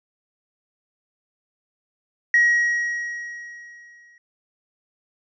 triangle tone with exponential decay, 1900 Hz, A#6, 33 cents sharp, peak -9 dBFS, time 2.34-4.18 s, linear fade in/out 2 ms, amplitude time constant 400 ms, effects tanh soft clip ceiling -9 dBFS + resampled to 16000 Hz

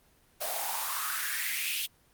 white noise with high-pass filter sweep, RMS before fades -32 dBFS, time 0.4-1.87 s, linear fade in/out 20 ms, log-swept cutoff 590 to 3100 Hz, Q 4.9, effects pink hiss -64 dBFS RMS until 2.13 s + Opus 24 kbps

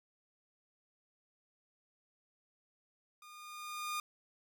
sawtooth tone with level ramp, 1217 Hz, D#6, 39 cents flat, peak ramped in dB -50 to -31 dBFS, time 3.22-4 s, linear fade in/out 2 ms, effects none

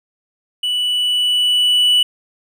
triangle tone with level ramp, 2960 Hz, F#7, in tune, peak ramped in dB -15 to -8 dBFS, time 0.63-2.03 s, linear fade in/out 5 ms, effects none

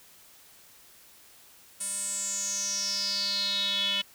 square tone with band-pass filter sweep, 199.2 Hz, G3, 28 cents sharp, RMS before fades -30 dBFS, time 1.8-4.02 s, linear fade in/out 10 ms, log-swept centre 9200 to 3100 Hz, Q 8.8, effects white hiss -55 dBFS RMS until 4.14 s

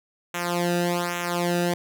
sawtooth tone with flanger, 174.61 Hz, F3, in tune, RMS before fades -25 dBFS, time 0.34-1.74 s, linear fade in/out 5 ms, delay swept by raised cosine 0.21 to 0.93 ms, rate 1.2 Hz, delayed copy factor -0.95, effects none

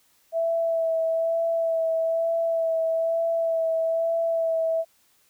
sine tone with vibrato, 658 Hz, E5, 3 cents flat, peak -21 dBFS, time 0.32-4.85 s, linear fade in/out 50 ms, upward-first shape sine, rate 1.1 Hz, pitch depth 18 cents each way, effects white hiss -63 dBFS RMS until 5.29 s

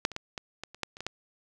clicks, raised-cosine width 0.2 ms, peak -7 / -24 / -16 / -18 / -20 / -29 / -13 / -28 / -20 / -14 dBFS, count 10, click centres 0.051 / 0.117 / 0.164 / 0.378 / 0.636 / 0.746 / 0.833 / 0.969 / 1.006 / 1.066 s, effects none

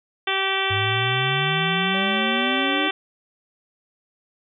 harmonic tone, 386.5 Hz, G4, 24 cents flat, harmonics 1 / 2 / 3 / 4 / 5 / 6 / 7 / 8 / 9, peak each -29 / -29 / -29 / -29 / -29 / -29 / -29 / -29 / -29 dBFS, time 0.27-2.91 s, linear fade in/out 5 ms
sine exponential sweep, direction up, 101.1 to 308.8 Hz, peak -25 dBFS, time 0.7-2.89 s, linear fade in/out 10 ms
triangle tone with vibrato, 564 Hz, C#5, 30 cents sharp, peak -30 dBFS, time 1.94-2.87 s, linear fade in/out 5 ms, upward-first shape sine, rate 2.2 Hz, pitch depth 66 cents each way
effects none

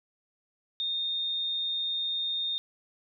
sine tone, 3664 Hz, A#7, 31 cents flat, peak -28 dBFS, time 0.8-2.58 s, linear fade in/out 0 ms, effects none

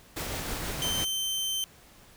pink noise with tremolo, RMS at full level -33 dBFS, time 0.16-1.05 s, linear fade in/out 10 ms, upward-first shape triangle, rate 6.2 Hz, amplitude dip 25%
sawtooth tone, 3100 Hz, G7, 20 cents flat, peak -25 dBFS, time 0.82-1.64 s, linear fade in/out 0 ms
effects pink hiss -55 dBFS RMS until 2.16 s

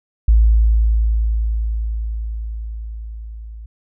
sine tone with level ramp, 55 Hz, A1, in tune, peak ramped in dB -7 to -31 dBFS, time 0.28-3.66 s, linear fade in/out 5 ms, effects none

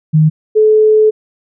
sine tone pair in turn, 155.56 / 431.2 Hz, D#3 / A4, 0 / -35 cents, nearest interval octave + tritone, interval 1765 cents, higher second, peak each -5 dBFS, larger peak neither, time 0.13-0.3 / 0.55-1.11 s, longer second, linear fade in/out 20 ms, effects none

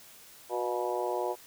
harmonic tone with a mistuned harmonic, 121.9 Hz, B2, 22 cents flat, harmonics 3 / 4 / 5 / 6 / 7 / 8, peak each -34 / -35 / -36 / -37 / -37 / -38 dBFS, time 0.49-1.36 s, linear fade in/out 50 ms, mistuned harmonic 6, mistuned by -53 cents, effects white hiss -53 dBFS RMS until 1.46 s

